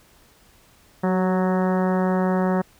harmonic tone with a mistuned harmonic, 185 Hz, F#3, in tune, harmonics 1 / 2 / 3 / 4 / 5 / 6 / 7 / 8 / 9 / 10, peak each -20 / -26 / -27 / -30 / -31 / -35 / -36 / -40 / -39 / -40 dBFS, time 1.03-2.62 s, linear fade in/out 10 ms, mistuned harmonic 2, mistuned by +23 cents, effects pink hiss -55 dBFS RMS until 2.79 s

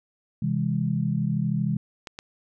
sine chord, C augmented, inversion none, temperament just, 130.81 / 163.52 / 204.4 Hz, C3 / E3 / G#3, 0 / -14 / -27 cents, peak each -27 / -26 / -27 dBFS, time 0.42-1.77 s, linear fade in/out 5 ms
clicks, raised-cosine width 0.2 ms, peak -19 dBFS, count 2, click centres 2.072 / 2.189 s
effects none

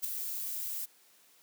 violet noise with ADSR envelope, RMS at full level -30 dBFS, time 0.02-0.86 s, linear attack 25 ms, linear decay 5 ms, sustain -7 dB, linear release 18 ms, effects white hiss -63 dBFS RMS until 1.42 s + high-pass 200 Hz 12 dB/octave

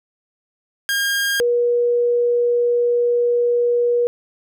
sawtooth / sine tone pair in turn, 1616 / 480.4 Hz, G#6 / B4, -48 / -48 cents, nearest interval octave + major sixth, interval 2100 cents, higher first, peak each -14 dBFS, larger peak neither, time 0.89-1.4 / 1.4-4.07 s, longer second, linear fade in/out 0 ms, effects none

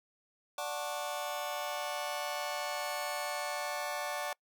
sawtooth chord, D major seventh, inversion none, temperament just, 587.3 / 734.2 / 881 / 1101.2 Hz, D5 / F#5 / A5 / C#6, 0 / -14 / +2 / -12 cents, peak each -35 / -36 / -38 / -39 dBFS, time 0.58-4.33 s, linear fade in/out 2 ms, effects noise-tail reverb RT60 0.1 s tail -26 dB re dry

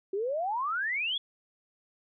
sine exponential sweep, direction up, 374.9 to 3468 Hz, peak -28 dBFS, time 0.13-1.18 s, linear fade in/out 5 ms, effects none

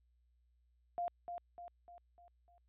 sine tone with echo, 698.5 Hz, F5, in tune, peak -35 dBFS, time 0.98-1.08 s, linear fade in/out 0 ms, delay 300 ms, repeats 5, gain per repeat -6 dB, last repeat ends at 2.58 s, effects added 60 Hz sine -70 dBFS peak until 2.68 s + resampled to 8000 Hz

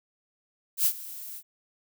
violet noise with ADSR envelope, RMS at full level -21 dBFS, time 0.77-1.43 s, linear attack 86 ms, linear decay 68 ms, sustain -19 dB, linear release 63 ms, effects none

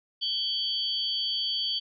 sine tone cluster, 3090 / 3324 / 4569 Hz, G7 / G#7 / D8, -26 / +1 / -48 cents, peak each -31 dBFS, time 0.21-1.8 s, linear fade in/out 20 ms, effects none

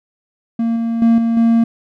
triangle tone with level steps, 230 Hz, A#3, 23 cents flat, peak -12 / -14 / -6 / -11 / -7 dBFS, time 0.59-1.64 s, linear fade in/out 5 ms, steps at 0.76 / 1.02 / 1.18 / 1.37 s, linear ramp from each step 2 ms, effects none

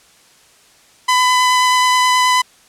sawtooth tone with vibrato, 1004 Hz, B5, 28 cents sharp, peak -7 dBFS, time 1.08-2.42 s, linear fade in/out 10 ms, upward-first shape triangle, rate 9.4 Hz, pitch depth 11 cents each way, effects white hiss -49 dBFS RMS until 2.68 s + low-pass 9000 Hz 12 dB/octave

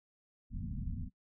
pink low-pass noise, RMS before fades -39 dBFS, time 0.5-1.1 s, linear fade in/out 50 ms, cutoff 250 Hz, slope 96 dB/octave, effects noise-tail reverb RT60 0.1 s tail -24 dB re dry

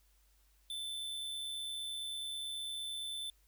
square tone with amplitude modulation, 3525 Hz, A7, 2 cents sharp, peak -38 dBFS, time 0.7-3.3 s, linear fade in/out 2 ms, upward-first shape sine, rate 129 Hz, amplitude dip 30%, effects added 50 Hz sine -67 dBFS peak until 3.47 s + white hiss -73 dBFS RMS until 3.47 s

